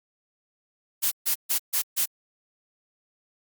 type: noise bursts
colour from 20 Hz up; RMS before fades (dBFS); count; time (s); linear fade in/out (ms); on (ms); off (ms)
blue; -23; 5; 1.02-2.06; 20; 96; 140
effects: Opus 48 kbps